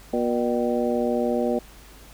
harmonic tone with a mistuned harmonic, 120.1 Hz, B2, 48 cents flat, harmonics 2 / 3 / 4 / 5 / 6, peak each -25 / -28 / -26 / -27 / -32 dBFS, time 0.13-1.59 s, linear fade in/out 5 ms, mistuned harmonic 6, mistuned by +110 cents, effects added 50 Hz sine -47 dBFS peak until 2.13 s + pink hiss -49 dBFS RMS until 2.13 s

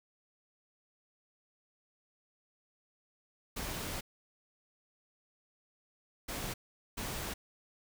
pink noise bursts at uneven times, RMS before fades -39 dBFS, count 3, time 3.56-4.01 / 6.28-6.54 / 6.97-7.34 s, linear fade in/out 10 ms, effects none

